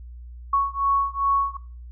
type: beating tone pair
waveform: sine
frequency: 1108.7 / 1111.2 Hz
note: C#6 / C#6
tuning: 0 / +4 cents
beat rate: 2.5 Hz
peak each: -22 dBFS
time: 0.53-1.57 s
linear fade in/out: 5 ms
effects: noise-tail reverb RT60 0.4 s tail -18 dB re dry + added 60 Hz sine -37 dBFS peak until 1.91 s